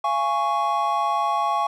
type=chord; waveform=triangle; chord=Db major; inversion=first; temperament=equal with one note detuned; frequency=686.5 / 830.6 / 1108.7 Hz; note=F5 / Ab5 / Db6; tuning=-30 / 0 / 0 cents; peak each=-25 / -22 / -21 dBFS; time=0.04-1.67 s; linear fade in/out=5 ms; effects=none